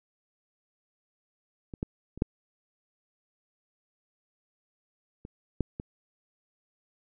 clicks, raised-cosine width 3 ms, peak -26 / -17 / -29 / -10 / -28 / -13 / -22 dBFS, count 7, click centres 1.738 / 1.829 / 2.176 / 2.221 / 5.251 / 5.607 / 5.799 s, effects none

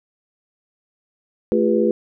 sine tone cluster, 218.7 / 345.4 / 402.2 / 490.1 Hz, A3 / F4 / G4 / B4, -10 / -19 / +44 / -13 cents, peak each -20 dBFS, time 1.52-1.91 s, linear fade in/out 0 ms, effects none

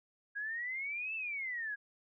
sine exponential two-way sweep, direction up then down, 1628 to 2673 to 1628 Hz, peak -36 dBFS, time 0.35-1.76 s, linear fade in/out 20 ms, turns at 1.15 s, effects none

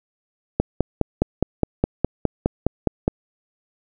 click train, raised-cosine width 2 ms, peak -3 dBFS, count 13, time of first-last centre 0.6-3.079 s, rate 4.84 Hz, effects none

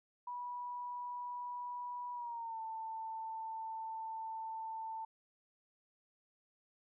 sine tone with pitch glide, 977 to 890.8 Hz, B5 to A5, -19 to +21 cents, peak -40 dBFS, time 0.27-5.05 s, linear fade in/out 5 ms, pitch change -160 cents, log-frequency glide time 2.13-2.6 s, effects none

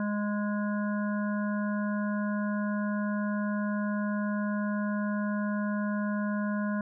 harmonic tone, 207.1 Hz, G#3, 5 cents flat, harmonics 1 / 3 / 5 / 7 / 8, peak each -28 / -38 / -40 / -40 / -44 dBFS, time 0-6.81 s, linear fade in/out 2 ms, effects none

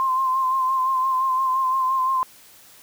sine tone with vibrato, 1046.5 Hz, C6, in tune, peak -18 dBFS, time 0-2.23 s, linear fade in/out 0 ms, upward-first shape sine, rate 5.8 Hz, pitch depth 35 cents each way, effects white hiss -49 dBFS RMS until 2.82 s

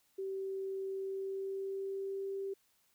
sine tone with pitch glide, 386 to 391.2 Hz, G4 to G4, -27 to -4 cents, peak -36 dBFS, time 0.18-2.54 s, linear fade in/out 10 ms, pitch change +23 cents, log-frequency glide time 0.9-2.33 s, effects white hiss -73 dBFS RMS until 2.94 s

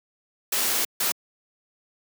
white noise bursts at uneven times, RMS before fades -24 dBFS, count 2, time 0.52-0.85 / 1-1.12 s, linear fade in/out 5 ms, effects high-pass 200 Hz 12 dB/octave

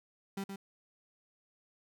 35% pulse tone with echo, 196 Hz, G3, in tune, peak -34 dBFS, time 0.37-0.44 s, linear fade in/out 5 ms, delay 120 ms, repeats 1, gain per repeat -5 dB, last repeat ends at 0.56 s, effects none

